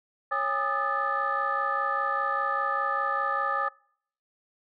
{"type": "tone cluster", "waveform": "sine", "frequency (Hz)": [552, 813, 1213, 1278, 1744], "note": ["C#5", "G#5", "D#6", "D#6", "A6"], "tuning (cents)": [-7, -37, -44, 46, -16], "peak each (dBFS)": [-34, -33, -28, -31, -32], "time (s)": [0.31, 3.69], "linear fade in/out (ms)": 10, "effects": ["noise-tail reverb RT60 0.6 s tail -25 dB re dry", "tanh soft clip ceiling -15 dBFS"]}